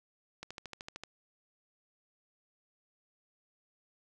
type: click train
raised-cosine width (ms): 0.2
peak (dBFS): -25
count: 9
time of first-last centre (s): 0.43-1.036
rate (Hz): 13.2
effects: none